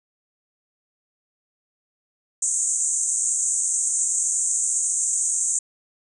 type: band-pass noise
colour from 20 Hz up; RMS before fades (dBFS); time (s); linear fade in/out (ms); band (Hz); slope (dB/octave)
pink; -23; 2.42-5.59; 5; 6500 to 8800; 96
effects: none